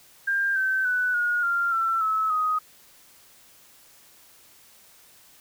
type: tone with pitch steps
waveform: sine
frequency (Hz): 1597 / 1542.6 / 1490.1 / 1439.3 / 1390.3 / 1342.9 / 1297.2 / 1253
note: G6 / G6 / F#6 / F#6 / F6 / E6 / E6 / D#6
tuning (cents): +32 / -28 / +12 / -48 / -8 / +32 / -28 / +12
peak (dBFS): -21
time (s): 0.27-2.59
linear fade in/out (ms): 10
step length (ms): 290
effects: white hiss -54 dBFS RMS until 5.4 s